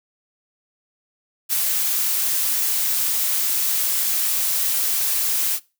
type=noise with ADSR envelope; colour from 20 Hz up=blue; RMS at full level=-19 dBFS; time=1.49-5.6 s; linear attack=37 ms; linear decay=5 ms; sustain=-2 dB; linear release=62 ms; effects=noise-tail reverb RT60 0.3 s tail -22 dB re dry